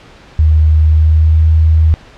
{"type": "tone with pitch glide", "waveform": "sine", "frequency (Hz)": [77.78, 79.51], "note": ["D#2", "D#2"], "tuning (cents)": [0, 38], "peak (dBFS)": -5, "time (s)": [0.39, 1.94], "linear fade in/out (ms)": 0, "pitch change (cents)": 38, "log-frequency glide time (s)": [0.81, 1.48], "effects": ["pink hiss -39 dBFS RMS until 2.17 s", "low-pass 4000 Hz 12 dB/octave"]}